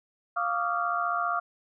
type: tone cluster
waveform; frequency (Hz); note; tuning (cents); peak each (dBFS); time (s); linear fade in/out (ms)
sine; 699 / 1149 / 1224 / 1384; F5 / D6 / D#6 / F6; +1 / -38 / -29 / -16; -31; 0.36-1.4; 10
effects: none